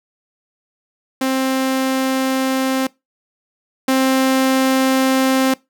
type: tone pair in turn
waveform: sawtooth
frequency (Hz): 263.6 / 263.6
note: C4 / C4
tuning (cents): +13 / +13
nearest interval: unison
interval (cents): 0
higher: neither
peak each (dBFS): -12 / -9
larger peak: second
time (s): 1.21-2.87 / 3.88-5.54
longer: neither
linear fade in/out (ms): 5
effects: noise-tail reverb RT60 0.2 s tail -22 dB re dry